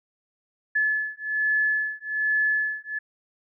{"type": "beating tone pair", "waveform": "sine", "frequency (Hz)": [1721, 1722.2], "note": ["A6", "A6"], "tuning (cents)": [-39, -38], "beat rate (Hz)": 1.2, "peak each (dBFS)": -25, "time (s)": [0.75, 2.99], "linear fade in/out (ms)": 10, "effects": []}